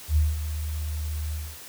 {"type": "tone with ADSR envelope", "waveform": "sine", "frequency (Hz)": 76.4, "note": "D#2", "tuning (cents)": -31, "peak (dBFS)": -16, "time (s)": [0.08, 1.58], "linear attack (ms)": 84, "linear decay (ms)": 190, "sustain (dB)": -11, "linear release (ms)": 250, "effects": ["white hiss -43 dBFS RMS until 1.68 s"]}